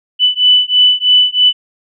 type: beating tone pair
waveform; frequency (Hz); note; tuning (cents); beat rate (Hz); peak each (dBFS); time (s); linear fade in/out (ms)
sine; 2986 / 2989.1; F#7 / F#7; +15 / +17; 3.1; -10; 0.19-1.53; 50
effects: none